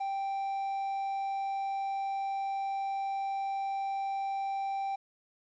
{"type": "tone", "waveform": "triangle", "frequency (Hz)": 784, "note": "G5", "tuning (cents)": 0, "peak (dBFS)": -29, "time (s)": [0, 4.96], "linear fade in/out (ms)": 10, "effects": ["resampled to 16000 Hz", "11-bit"]}